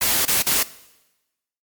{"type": "noise with dropouts", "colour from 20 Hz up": "white", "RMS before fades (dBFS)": -19, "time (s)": [0.01, 0.63], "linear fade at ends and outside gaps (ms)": 5, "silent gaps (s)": [[0.253, 0.279], [0.423, 0.465]], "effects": ["noise-tail reverb RT60 1.0 s tail -18 dB re dry", "MP3 96 kbps"]}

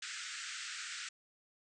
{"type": "band-pass noise", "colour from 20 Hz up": "pink", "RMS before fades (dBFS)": -44, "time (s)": [0.02, 1.09], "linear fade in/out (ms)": 5, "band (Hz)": [1300, 8400], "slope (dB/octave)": 96, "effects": []}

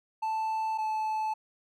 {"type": "tone pair in turn", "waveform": "triangle", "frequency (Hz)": [880, 869.4], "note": ["A5", "A5"], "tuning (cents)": [0, -21], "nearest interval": "unison", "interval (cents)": 21, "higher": "first", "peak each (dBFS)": -26, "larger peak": "neither", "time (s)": [[0.22, 0.78], [0.78, 1.34]], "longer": "neither", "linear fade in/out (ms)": 10, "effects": []}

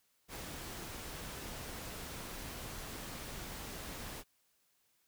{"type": "noise", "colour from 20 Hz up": "pink", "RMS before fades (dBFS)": -45, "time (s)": [0.28, 4.24], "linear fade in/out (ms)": 50, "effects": ["white hiss -75 dBFS RMS until 5.07 s"]}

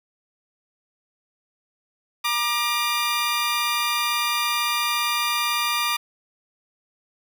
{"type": "tone pair together", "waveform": "15% pulse", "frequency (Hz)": [949, 1195.7], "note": ["A#5", "D6"], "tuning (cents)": [31, 31], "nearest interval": "major third", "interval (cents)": 400, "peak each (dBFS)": [-21, -16], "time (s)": [2.24, 5.97], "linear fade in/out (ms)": 10, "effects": []}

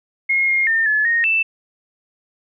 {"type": "tone with pitch steps", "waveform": "sine", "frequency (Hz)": [2152, 2134, 1811, 1718, 1858, 2653], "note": ["C7", "C7", "A6", "A6", "A#6", "E7"], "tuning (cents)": [48, 34, 49, -42, -6, 10], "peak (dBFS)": -14, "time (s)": [0.29, 1.43], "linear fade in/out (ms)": 10, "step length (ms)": 190, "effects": []}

